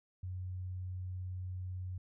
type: tone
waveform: sine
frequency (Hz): 91.8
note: F#2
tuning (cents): -13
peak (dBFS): -38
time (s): 0.23-1.98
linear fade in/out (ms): 5
effects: none